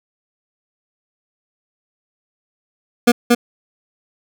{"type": "tone with echo", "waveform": "25% pulse", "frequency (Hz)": 240, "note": "B3", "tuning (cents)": -49, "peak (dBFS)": -3, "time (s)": [3.07, 3.12], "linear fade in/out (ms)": 10, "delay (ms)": 230, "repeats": 1, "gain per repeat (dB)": -2, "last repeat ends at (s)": 3.35, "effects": []}